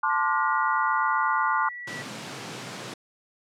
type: chord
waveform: sine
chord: D minor seventh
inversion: second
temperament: equal with one note detuned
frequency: 880 / 1046.5 / 1174.7 / 1433.7 Hz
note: A5 / C6 / D6 / F6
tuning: 0 / 0 / 0 / +45 cents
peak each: -27 dBFS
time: 0.03-1.69 s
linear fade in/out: 5 ms
type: tone with pitch glide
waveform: sine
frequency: 1916 to 1947.2 Hz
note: A#6 to B6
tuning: +47 to -25 cents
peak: -35 dBFS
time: 0.09-2.03 s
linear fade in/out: 20 ms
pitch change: +28 cents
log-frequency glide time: 0.29-1.11 s
type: high-pass noise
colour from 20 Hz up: pink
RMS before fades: -37 dBFS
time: 1.87-2.94 s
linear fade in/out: 5 ms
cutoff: 110 Hz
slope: 96 dB/octave
effects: low-pass 7000 Hz 12 dB/octave